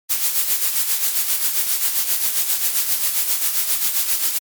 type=noise with tremolo; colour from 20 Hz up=blue; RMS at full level=-17 dBFS; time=0.09-4.39 s; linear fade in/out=20 ms; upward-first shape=sine; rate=7.5 Hz; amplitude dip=55%; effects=MP3 96 kbps